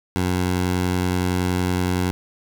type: tone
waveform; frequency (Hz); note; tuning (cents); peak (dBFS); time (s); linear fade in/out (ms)
15% pulse; 90.7; F#2; -34; -13; 0.16-2.11; 0
effects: none